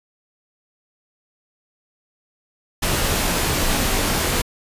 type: noise with comb filter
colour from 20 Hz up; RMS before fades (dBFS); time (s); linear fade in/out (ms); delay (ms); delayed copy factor
pink; -20; 2.82-4.42; 10; 19; -0.5
effects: resampled to 32000 Hz